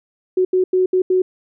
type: tone bursts at uneven times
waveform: sine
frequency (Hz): 370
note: F#4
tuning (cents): 0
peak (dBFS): -12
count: 5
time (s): 0.37-0.45 / 0.53-0.64 / 0.73-0.86 / 0.93-1.02 / 1.1-1.22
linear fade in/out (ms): 5
effects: none